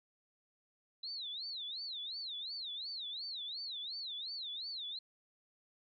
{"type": "tone with vibrato", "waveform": "sine", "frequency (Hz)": 3951, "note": "B7", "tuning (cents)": 0, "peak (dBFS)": -40, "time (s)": [1.03, 4.99], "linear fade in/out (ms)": 5, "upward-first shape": "sine", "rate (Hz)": 2.8, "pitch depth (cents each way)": 250, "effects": []}